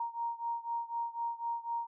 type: beating tone pair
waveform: sine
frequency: 932.3 / 936.3 Hz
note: A#5 / A#5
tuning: 0 / +7 cents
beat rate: 4 Hz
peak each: -36 / -38 dBFS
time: 0-1.87 s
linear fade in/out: 5 ms
effects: none